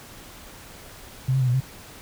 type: tone with pitch steps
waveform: sine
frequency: 130.2 / 133.4 / 128 / 122.6 / 131.8 Hz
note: C3 / C3 / C3 / B2 / C3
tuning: -8 / +34 / -38 / -12 / +13 cents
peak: -18 dBFS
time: 1.28-1.605 s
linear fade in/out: 10 ms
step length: 65 ms
effects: pink hiss -44 dBFS RMS until 2.01 s